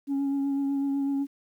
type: tone with vibrato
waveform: sine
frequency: 277.5 Hz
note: C#4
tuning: 2 cents sharp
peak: -22 dBFS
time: 0.07-1.27 s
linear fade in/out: 50 ms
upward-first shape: triangle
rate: 8 Hz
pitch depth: 22 cents each way
effects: tanh soft clip ceiling -23 dBFS + 10-bit